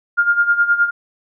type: tone with tremolo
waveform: sine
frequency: 1409 Hz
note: F6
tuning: 15 cents sharp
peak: -9 dBFS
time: 0.17-0.91 s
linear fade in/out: 20 ms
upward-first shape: sine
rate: 9.6 Hz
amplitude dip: 75%
effects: none

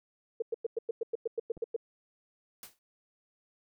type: tone bursts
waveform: sine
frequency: 458.2 Hz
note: A#4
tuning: 30 cents flat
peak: -28 dBFS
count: 12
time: 0.4-1.764 s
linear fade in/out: 5 ms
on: 22 ms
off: 100 ms
type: clicks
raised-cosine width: 2 ms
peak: -38 dBFS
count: 2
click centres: 1.569 / 1.575 s
type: noise with exponential decay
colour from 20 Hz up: white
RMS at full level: -43 dBFS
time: 2.63-2.79 s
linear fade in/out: 1 ms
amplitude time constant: 33 ms
effects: none

